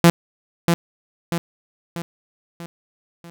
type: tone with echo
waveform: sawtooth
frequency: 170 Hz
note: F3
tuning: 46 cents flat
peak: -4 dBFS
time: 0.04-0.1 s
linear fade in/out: 0 ms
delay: 640 ms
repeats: 5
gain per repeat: -6 dB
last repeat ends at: 3.3 s
effects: none